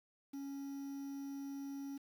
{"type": "tone with quantisation", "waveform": "triangle", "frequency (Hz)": 277.2, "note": "C#4", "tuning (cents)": 0, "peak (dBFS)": -40, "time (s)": [0.33, 1.98], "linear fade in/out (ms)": 10, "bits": 10, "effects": []}